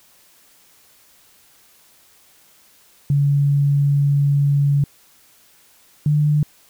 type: tone pair in turn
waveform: sine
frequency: 142.1 / 148.98 Hz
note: C#3 / D3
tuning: +43 / +25 cents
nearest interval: minor second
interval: 82 cents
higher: second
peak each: -13 dBFS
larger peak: neither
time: 3.1-4.84 / 6.06-6.43 s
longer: first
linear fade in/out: 2 ms
effects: white hiss -53 dBFS RMS until 6.69 s